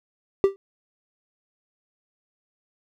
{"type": "tone with exponential decay", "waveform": "triangle", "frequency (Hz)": 392, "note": "G4", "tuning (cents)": 0, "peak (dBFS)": -8, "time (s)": [0.44, 0.56], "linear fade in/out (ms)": 0, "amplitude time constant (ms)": 26, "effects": []}